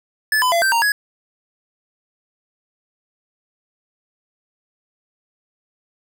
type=tone with pitch steps; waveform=square; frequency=1734 / 1006 / 680 / 1561 / 928 / 1674 Hz; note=A6 / B5 / F5 / G6 / A#5 / G#6; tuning=-26 / +32 / -46 / -8 / -8 / +13 cents; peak=-15 dBFS; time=0.32-0.92 s; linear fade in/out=2 ms; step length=100 ms; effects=none